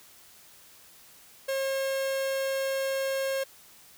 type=tone; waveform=45% pulse; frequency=539 Hz; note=C#5; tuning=49 cents flat; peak=-27 dBFS; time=1.48-3.44 s; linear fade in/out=10 ms; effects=white hiss -54 dBFS RMS until 3.97 s